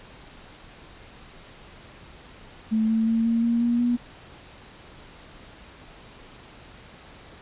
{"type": "tone with pitch steps", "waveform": "sine", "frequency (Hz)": [219.8, 223.3, 226.8, 230.3, 233.9, 237.6, 241.4], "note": ["A3", "A3", "A#3", "A#3", "A#3", "A#3", "B3"], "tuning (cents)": [-2, 26, -47, -21, 6, 33, -39], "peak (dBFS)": -19, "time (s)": [2.71, 3.97], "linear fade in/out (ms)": 20, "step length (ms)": 180, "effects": ["pink hiss -47 dBFS RMS until 7.41 s", "resampled to 8000 Hz"]}